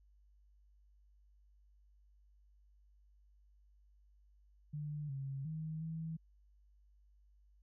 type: tone with pitch steps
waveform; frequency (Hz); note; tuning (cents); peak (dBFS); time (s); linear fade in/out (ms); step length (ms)
sine; 148.9 / 136.4 / 157.6 / 161.4; D3 / C#3 / D#3 / E3; +24 / -28 / +23 / -36; -39; 4.73-6.17; 10; 360
effects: added 50 Hz sine -64 dBFS peak until 7.62 s